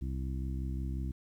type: harmonic tone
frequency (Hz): 65.6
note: C2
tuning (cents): +5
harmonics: 1 / 2 / 3 / 4 / 5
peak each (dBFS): -34 / -40 / -44 / -46 / -48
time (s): 0.01-1.12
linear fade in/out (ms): 10
effects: 11-bit